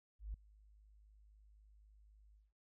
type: tone with ADSR envelope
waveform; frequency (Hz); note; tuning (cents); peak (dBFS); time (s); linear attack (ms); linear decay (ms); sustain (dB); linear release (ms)
sine; 51.91; G#1; 0; -39; 0.19-2.53; 150; 4; -23; 180
effects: none

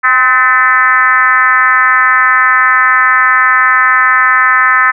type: tone with frequency modulation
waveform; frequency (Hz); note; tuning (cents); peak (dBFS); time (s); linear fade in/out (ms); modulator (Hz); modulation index
sine; 1530; G6; -42; -5; 0.03-4.92; 20; 247; 1.8
effects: none

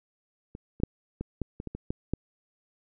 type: clicks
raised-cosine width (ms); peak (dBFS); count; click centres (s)
3; -27 / -27 / -8 / -20 / -17 / -23 / -22 / -23 / -17 / -14; 10; 0.551 / 0.801 / 0.835 / 1.21 / 1.417 / 1.601 / 1.673 / 1.75 / 1.905 / 2.136
effects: none

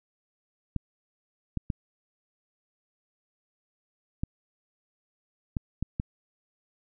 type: clicks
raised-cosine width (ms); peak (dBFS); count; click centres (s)
5; -16; 7; 0.763 / 1.573 / 1.702 / 4.235 / 5.568 / 5.826 / 5.999
effects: none

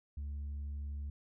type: tone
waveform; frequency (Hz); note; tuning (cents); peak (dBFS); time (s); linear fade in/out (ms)
sine; 71.9; D2; -36; -35; 0.17-1.1; 5
effects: tanh soft clip ceiling -37 dBFS

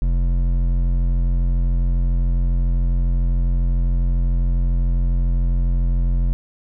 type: tone with hard clipping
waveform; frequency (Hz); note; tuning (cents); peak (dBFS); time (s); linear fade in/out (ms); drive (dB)
triangle; 43.65; F1; 0; -17; 0.02-6.33; 0; 13
effects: none

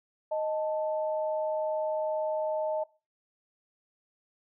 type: tone pair together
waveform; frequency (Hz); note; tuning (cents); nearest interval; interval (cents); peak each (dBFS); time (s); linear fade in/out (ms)
sine; 622.3 / 880; D#5 / A5; 0 / 0; tritone; 600; -28 / -35; 0.31-2.84; 10
effects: noise-tail reverb RT60 0.3 s tail -20 dB re dry

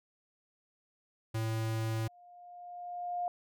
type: tone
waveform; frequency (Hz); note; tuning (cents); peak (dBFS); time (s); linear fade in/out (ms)
square; 111.7; A2; +27; -32; 1.34-2.08; 10
type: tone with exponential growth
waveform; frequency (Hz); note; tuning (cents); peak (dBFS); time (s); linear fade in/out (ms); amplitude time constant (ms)
sine; 708; F5; +23; -30; 1.53-3.28; 1; 380
effects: none

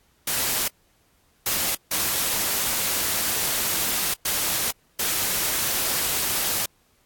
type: noise bursts at uneven times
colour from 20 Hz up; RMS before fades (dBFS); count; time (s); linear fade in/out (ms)
white; -24; 5; 0.27-0.68 / 1.46-1.75 / 1.91-4.14 / 4.25-4.71 / 4.99-6.66; 5
effects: pink hiss -63 dBFS RMS until 7.05 s + AAC 64 kbps

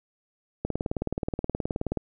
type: click train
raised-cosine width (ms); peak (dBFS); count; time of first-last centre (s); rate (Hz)
2; -14; 26; 0.65-1.973; 18.9
effects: none

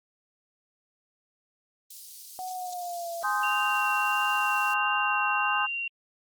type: high-pass noise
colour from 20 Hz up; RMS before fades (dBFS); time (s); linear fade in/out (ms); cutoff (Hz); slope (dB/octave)
pink; -45; 1.9-4.74; 5; 4500; 24
type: tone with pitch glide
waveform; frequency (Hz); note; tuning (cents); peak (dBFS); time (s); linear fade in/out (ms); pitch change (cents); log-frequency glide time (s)
sine; 740 to 678.6; F#5 to F5; 0 to -50; -32; 2.39-3.23; 0; -150; 2.53-3.11
type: chord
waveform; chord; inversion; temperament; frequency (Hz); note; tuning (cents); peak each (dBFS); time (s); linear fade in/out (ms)
sine; Ab major seventh; none; equal with one note detuned; 830.6 / 1046.5 / 1244.5 / 1553.6; Ab5 / C6 / Eb6 / G6; 0 / 0 / 0 / -16; -30; 3.23-5.67; 20
type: tone with vibrato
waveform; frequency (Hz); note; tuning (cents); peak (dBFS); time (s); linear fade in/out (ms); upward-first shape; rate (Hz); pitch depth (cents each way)
sine; 2764; F7; -19; -29; 3.43-5.88; 5; sine; 1.5; 10
effects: Opus 24 kbps

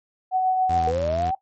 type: tone with tremolo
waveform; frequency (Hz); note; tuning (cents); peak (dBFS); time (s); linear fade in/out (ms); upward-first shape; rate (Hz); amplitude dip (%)
sine; 747; F#5; +16; -16; 0.31-0.92; 50; triangle; 7.1; 35
type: tone with vibrato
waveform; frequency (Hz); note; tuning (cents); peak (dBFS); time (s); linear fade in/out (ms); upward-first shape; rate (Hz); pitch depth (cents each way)
sawtooth; 83.5; E2; +23; -24; 0.69-1.31; 10; sine; 4.3; 55
type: linear sweep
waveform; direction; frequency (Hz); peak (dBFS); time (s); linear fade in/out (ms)
sine; up; 467.9 to 784; -21; 0.87-1.35; 5
effects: noise-tail reverb RT60 0.1 s tail -17 dB re dry + MP3 32 kbps

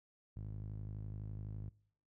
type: tone with band-pass filter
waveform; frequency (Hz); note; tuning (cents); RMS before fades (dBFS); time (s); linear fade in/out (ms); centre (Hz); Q
sawtooth; 51.91; G#1; 0; -45; 0.36-1.69; 0; 110; 1.7
effects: noise-tail reverb RT60 0.6 s tail -23 dB re dry

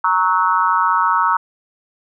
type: chord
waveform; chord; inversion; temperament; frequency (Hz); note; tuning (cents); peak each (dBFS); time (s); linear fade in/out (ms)
sine; F# dominant seventh; first; equal with one note detuned; 932.3 / 1108.7 / 1294.4 / 1480; A#5 / C#6 / E6 / F#6; 0 / 0 / -32 / 0; -17 / -19 / -17 / -23; 0.04-1.37; 5
effects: none

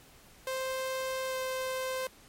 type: tone with pitch glide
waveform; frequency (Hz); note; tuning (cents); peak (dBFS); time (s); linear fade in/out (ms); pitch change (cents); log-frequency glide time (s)
sawtooth; 523.3 to 519.4; C5 to C5; 0 to -13; -28; 0.47-2.07; 2; -13; 1.28-1.35
effects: pink hiss -57 dBFS RMS until 2.28 s + MP3 64 kbps

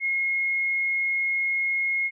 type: tone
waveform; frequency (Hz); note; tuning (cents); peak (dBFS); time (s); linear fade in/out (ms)
sine; 2157; C#7; -48; -22; 0-2.11; 50
effects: none

